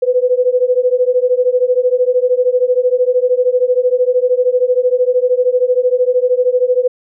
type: beating tone pair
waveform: sine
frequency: 493.9 / 506.9 Hz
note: B4 / B4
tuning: 0 / +45 cents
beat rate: 13 Hz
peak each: -13 dBFS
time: 0.02-6.88 s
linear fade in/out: 10 ms
effects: none